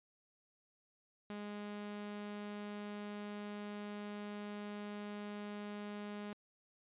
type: tone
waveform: sawtooth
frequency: 206.8 Hz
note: G#3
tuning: 7 cents flat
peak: -39 dBFS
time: 1.3-6.33 s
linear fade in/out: 0 ms
effects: resampled to 8000 Hz